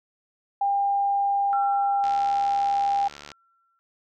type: tone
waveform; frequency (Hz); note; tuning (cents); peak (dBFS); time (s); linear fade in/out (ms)
sine; 800; G5; +35; -20; 0.61-3.08; 5
type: tone with exponential decay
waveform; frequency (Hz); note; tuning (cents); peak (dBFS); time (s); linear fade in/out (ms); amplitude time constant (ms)
sine; 1355; E6; +47; -28; 1.53-3.79; 0; 490
type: click train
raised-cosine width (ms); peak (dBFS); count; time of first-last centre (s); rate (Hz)
0.2; -22; 94; 2.04-3.317; 72.8
effects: none